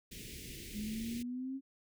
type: band-stop noise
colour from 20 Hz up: pink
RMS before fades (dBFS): -47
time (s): 0.11-1.23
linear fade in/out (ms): 10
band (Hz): 440 to 2000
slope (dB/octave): 48
type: exponential sweep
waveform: sine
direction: up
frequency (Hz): 205.7 to 272.8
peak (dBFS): -37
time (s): 0.73-1.61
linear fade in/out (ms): 50
effects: none